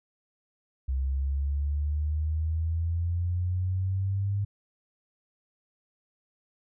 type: exponential sweep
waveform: sine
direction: up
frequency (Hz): 65.41 to 101.5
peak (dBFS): -25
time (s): 0.88-4.45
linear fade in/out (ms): 10
effects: none